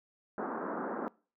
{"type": "band-pass noise", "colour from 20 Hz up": "pink", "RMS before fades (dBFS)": -37, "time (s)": [0.38, 1.08], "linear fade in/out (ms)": 0, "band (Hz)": [200, 1500], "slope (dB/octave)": 48, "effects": ["noise-tail reverb RT60 0.4 s tail -24 dB re dry"]}